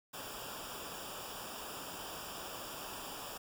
pink noise with comb filter, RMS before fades -45 dBFS, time 0.13-3.38 s, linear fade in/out 10 ms, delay 0.48 ms, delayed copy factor -0.8, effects none

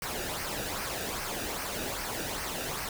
pink noise with flanger, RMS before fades -35 dBFS, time 0.02-2.89 s, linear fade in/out 2 ms, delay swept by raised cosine 0.27 to 0.96 ms, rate 2.5 Hz, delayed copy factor -0.55, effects none

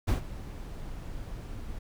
brown noise with ADSR envelope, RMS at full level -22 dBFS, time 0.07-1.79 s, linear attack 17 ms, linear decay 120 ms, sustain -17 dB, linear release 7 ms, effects none

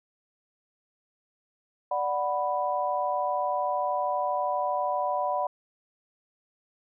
sine chord, B minor, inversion first, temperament equal, 587.3 / 740 / 987.8 Hz, D5 / F#5 / B5, 0 / 0 / 0 cents, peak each -30 / -29 / -29 dBFS, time 1.91-5.47 s, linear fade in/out 5 ms, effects none

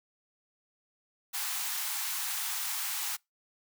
white high-pass noise, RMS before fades -34 dBFS, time 1.33-3.17 s, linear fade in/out 20 ms, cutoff 750 Hz, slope 96 dB/octave, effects noise-tail reverb RT60 0.2 s tail -26 dB re dry

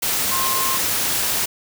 sine tone in noise, 1059 Hz, C6, 21 cents sharp, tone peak -23 dBFS, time 0.31-0.77 s, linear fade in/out 10 ms, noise white, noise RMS -21 dBFS, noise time 0.02-1.46 s, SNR -5 dB, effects none

